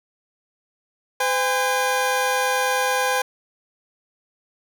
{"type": "tone pair together", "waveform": "20% pulse", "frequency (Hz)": [510.3, 810], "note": ["C5", "G#5"], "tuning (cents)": [-43, -43], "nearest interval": "minor sixth", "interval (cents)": 800, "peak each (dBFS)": -17, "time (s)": [1.2, 3.22], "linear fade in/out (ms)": 5, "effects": []}